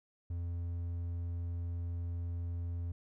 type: tone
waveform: triangle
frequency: 86 Hz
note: F2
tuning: 26 cents flat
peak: -33 dBFS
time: 0.3-2.92 s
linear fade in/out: 5 ms
effects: none